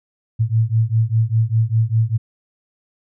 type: beating tone pair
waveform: sine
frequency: 110 / 115 Hz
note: A2 / A#2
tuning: 0 / -23 cents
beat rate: 5 Hz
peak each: -17 dBFS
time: 0.39-2.18 s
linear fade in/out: 20 ms
effects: none